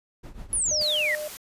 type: noise with tremolo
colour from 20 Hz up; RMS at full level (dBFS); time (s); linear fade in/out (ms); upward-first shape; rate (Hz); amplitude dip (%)
brown; -36; 0.23-0.83; 10; triangle; 7; 85
type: exponential sweep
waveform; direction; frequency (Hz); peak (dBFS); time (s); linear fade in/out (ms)
sine; down; 10548 to 1826; -22; 0.53-1.15; 0
type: tone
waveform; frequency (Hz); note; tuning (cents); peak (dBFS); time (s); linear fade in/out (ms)
sine; 605; D#5; -49; -30; 0.71-1.28; 5
type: noise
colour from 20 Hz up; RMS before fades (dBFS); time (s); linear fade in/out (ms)
white; -39; 0.81-1.37; 0
effects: resampled to 32000 Hz